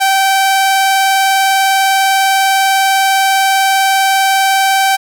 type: tone with vibrato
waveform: sawtooth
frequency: 775 Hz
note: G5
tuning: 20 cents flat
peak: -5 dBFS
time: 0-4.97 s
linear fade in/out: 20 ms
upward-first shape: sine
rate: 20 Hz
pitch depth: 18 cents each way
effects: none